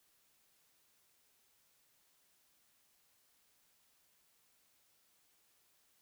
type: silence
effects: white hiss -73 dBFS RMS until 6.01 s